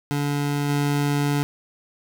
25% pulse tone with level steps, 144.1 Hz, D3, 33 cents flat, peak -18 / -16 dBFS, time 0.11-1.43 s, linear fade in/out 0 ms, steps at 0.68 s, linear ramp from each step 20 ms, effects none

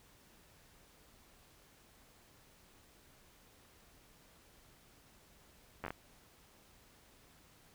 slowing click train, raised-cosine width 0.5 ms, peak -25 dBFS, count 5, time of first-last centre 5.84-5.905 s, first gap 10 ms, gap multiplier 1.34, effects pink hiss -64 dBFS RMS until 7.74 s

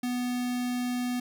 square tone with notch filter, 246.9 Hz, B3, in tune, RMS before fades -30 dBFS, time 0.03-1.2 s, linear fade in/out 5 ms, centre 1000 Hz, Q 1.6, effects none

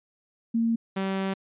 sine / sawtooth tone pair in turn, 229.2 / 192.73 Hz, A#3 / G3, -29 / -29 cents, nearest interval minor third, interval 300 cents, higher first, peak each -21 / -22 dBFS, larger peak first, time 0.54-0.76 / 0.96-1.34 s, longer second, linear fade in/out 10 ms, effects resampled to 8000 Hz

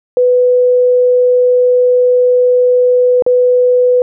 sine tone with dropouts, 496.8 Hz, B4, 10 cents sharp, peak -6 dBFS, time 0.17-4.02 s, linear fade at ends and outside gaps 1 ms, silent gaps 3.223-3.264 s, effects none

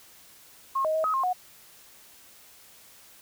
sine tone with pitch steps, 1077 / 627 / 635 / 1269 / 1066 / 732 Hz, C6 / D#5 / D#5 / D#6 / C6 / F#5, +50 / +13 / +35 / +34 / +32 / -19 cents, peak -23 dBFS, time 0.75-1.332 s, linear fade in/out 10 ms, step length 97 ms, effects white hiss -53 dBFS RMS until 3.21 s

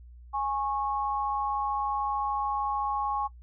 sine tone pair together, 829.5 / 1096 Hz, G#5 / C#6, -2 / -20 cents, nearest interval perfect fourth, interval 482 cents, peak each -29 / -31 dBFS, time 0.33-3.28 s, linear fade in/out 20 ms, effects noise-tail reverb RT60 0.1 s tail -17 dB re dry + added 60 Hz sine -46 dBFS peak until 3.42 s

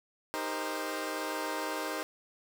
15% pulse chord, C minor seventh, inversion first, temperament equal with one note detuned, 311.1 / 397.9 / 466.2 / 523.3 Hz, Eb4 / G4 / Bb4 / C5, 0 / +26 / 0 / 0 cents, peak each -31 / -34 / -35 / -32 dBFS, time 0.34-2.03 s, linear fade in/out 0 ms, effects none

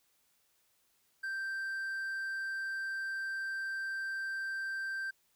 triangle tone, 1568 Hz, G6, in tune, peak -33 dBFS, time 1.23-5.11 s, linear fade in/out 10 ms, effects white hiss -73 dBFS RMS until 5.35 s

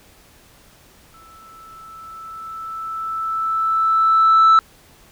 sine tone with exponential growth, 1318.5 Hz, E6, in tune, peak -5 dBFS, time 1.14-4.59 s, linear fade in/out 1 ms, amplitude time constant 750 ms, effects tanh soft clip ceiling -7 dBFS + pink hiss -50 dBFS RMS until 5.11 s

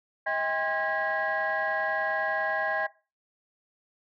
sine tone cluster, 637 / 801 / 1055 / 1642 / 1929 Hz, D#5 / G5 / C6 / G#6 / B6, +41 / +37 / +14 / -20 / -41 cents, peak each -31 / -32 / -36 / -29 / -35 dBFS, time 0.26-2.87 s, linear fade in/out 10 ms, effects noise-tail reverb RT60 0.3 s tail -17 dB re dry + tanh soft clip ceiling -18 dBFS

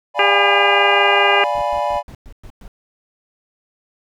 triangle chord, D diminished seventh, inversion none, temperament equal, 587.3 / 698.5 / 830.6 / 987.8 Hz, D5 / F5 / Ab5 / Cb6, 0 / 0 / 0 / 0 cents, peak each -20 / -22 / -20 / -21 dBFS, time 0.14-2.03 s, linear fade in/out 50 ms
harmonic tone, 402.9 Hz, G4, 48 cents sharp, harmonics 1 / 2 / 3 / 4 / 5 / 6 / 7, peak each -20 / -20 / -20 / -20 / -20 / -20 / -20 dBFS, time 0.19-1.44 s, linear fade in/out 2 ms
brown noise bursts, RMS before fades -36 dBFS, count 7, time 1.55-2.679 s, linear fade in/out 0 ms, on 67 ms, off 110 ms
effects none

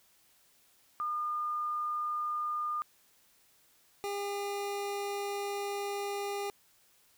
sine / 25% pulse tone pair in turn, 1213 / 403.6 Hz, D#6 / G#4, -44 / -49 cents, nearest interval octave + perfect fifth, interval 1905 cents, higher first, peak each -31 / -30 dBFS, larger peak second, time 1-2.82 / 4.04-6.5 s, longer second, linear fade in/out 0 ms, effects white hiss -66 dBFS RMS until 7.17 s

